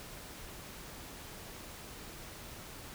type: silence
effects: pink hiss -48 dBFS RMS until 2.94 s